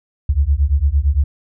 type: beating tone pair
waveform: sine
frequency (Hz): 66.8 / 75.6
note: C2 / D#2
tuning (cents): +36 / -49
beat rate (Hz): 8.8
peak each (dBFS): -15 / -15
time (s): 0.29-1.24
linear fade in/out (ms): 5
effects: none